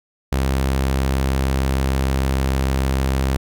sawtooth tone, 66.6 Hz, C2, 31 cents sharp, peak -13 dBFS, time 0.32-3.37 s, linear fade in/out 5 ms, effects none

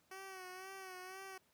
10% pulse tone with vibrato, 376.2 Hz, F#4, 29 cents sharp, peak -40 dBFS, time 0.11-1.38 s, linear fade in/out 5 ms, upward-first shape sine, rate 2 Hz, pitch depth 50 cents each way, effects pink hiss -74 dBFS RMS until 1.53 s + high-pass 100 Hz 12 dB/octave

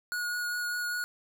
square tone with vibrato, 1449 Hz, F#6, 37 cents flat, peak -31 dBFS, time 0.12-1.04 s, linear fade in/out 0 ms, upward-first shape sine, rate 5 Hz, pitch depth 10 cents each way, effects none

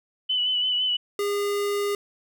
sine tone with vibrato, 2989 Hz, F#7, 17 cents sharp, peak -21 dBFS, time 0.29-0.97 s, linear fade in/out 10 ms, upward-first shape sine, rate 5.9 Hz, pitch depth 31 cents each way
square tone, 407 Hz, G#4, 35 cents flat, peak -24 dBFS, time 1.19-1.95 s, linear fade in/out 2 ms
effects none

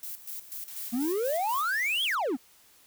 violet noise with tremolo, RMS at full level -38 dBFS, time 0.03-1.7 s, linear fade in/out 0 ms, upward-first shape square, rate 4.1 Hz, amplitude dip 75%
blue noise, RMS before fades -43 dBFS, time 0.68-2.15 s, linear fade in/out 0 ms
triangle exponential two-way sweep, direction up then down, 226.1 to 3405 to 226.1 Hz, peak -24 dBFS, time 0.92-2.37 s, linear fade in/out 20 ms, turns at 2.04 s
effects white hiss -59 dBFS RMS until 2.86 s

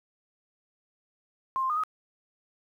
sine tone with pitch steps, 1058 / 1050 / 1222 / 1262 Hz, C6 / C6 / D#6 / D#6, +19 / +6 / -32 / +24 cents, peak -25 dBFS, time 1.56-1.836 s, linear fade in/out 0 ms, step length 69 ms, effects 10-bit

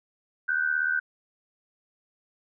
sine tone pair together, 1471.3 / 1548 Hz, F#6 / G6, -10 / -22 cents, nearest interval minor second, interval 88 cents, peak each -26 dBFS, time 0.48-1 s, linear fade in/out 10 ms, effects none

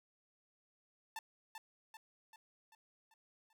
sawtooth tone with echo, 887 Hz, A5, 14 cents sharp, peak -38 dBFS, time 1.16-1.19 s, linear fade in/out 2 ms, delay 390 ms, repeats 6, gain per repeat -5 dB, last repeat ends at 3.53 s, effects none

